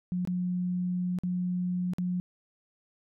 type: tone with dropouts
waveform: sine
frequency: 179.8 Hz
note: F#3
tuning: 49 cents flat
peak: -27 dBFS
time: 0.12-2.2 s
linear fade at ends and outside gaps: 0 ms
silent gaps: 0.251-0.274 / 1.187-1.235 / 1.935-1.984 s
effects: none